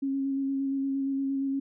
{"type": "tone with vibrato", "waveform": "sine", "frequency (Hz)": 272.6, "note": "C#4", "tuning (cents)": -29, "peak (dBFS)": -26, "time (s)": [0.02, 1.6], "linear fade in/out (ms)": 10, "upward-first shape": "square", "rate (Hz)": 8.6, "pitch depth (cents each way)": 12, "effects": []}